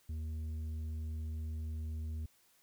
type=tone with tanh clipping; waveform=sine; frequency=78.6 Hz; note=D#2; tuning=18 cents sharp; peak=-38 dBFS; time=0.09-2.26 s; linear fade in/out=5 ms; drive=6 dB; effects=white hiss -69 dBFS RMS until 2.62 s